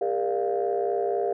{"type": "chord", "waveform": "sine", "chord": "G minor seventh", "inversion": "none", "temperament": "equal with one note detuned", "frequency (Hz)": [402.3, 466.2, 587.3, 698.5], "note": ["G4", "Bb4", "D5", "F5"], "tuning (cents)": [45, 0, 0, 0], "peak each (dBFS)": [-26, -28, -32, -28], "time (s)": [0.01, 1.33], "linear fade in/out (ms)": 5, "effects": ["tanh soft clip ceiling -15 dBFS"]}